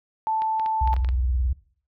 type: tone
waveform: sine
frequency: 880 Hz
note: A5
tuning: in tune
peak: -21 dBFS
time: 0.27-0.94 s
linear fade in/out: 0 ms
type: clicks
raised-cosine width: 0.3 ms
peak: -22 dBFS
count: 8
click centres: 0.42 / 0.597 / 0.661 / 0.875 / 0.931 / 0.965 / 1.047 / 1.089 s
type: tone with vibrato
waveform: sine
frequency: 62.6 Hz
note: B1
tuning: 24 cents sharp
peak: -20 dBFS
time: 0.81-1.53 s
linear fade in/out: 5 ms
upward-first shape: sine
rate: 19 Hz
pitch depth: 240 cents each way
effects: noise-tail reverb RT60 0.5 s tail -18 dB re dry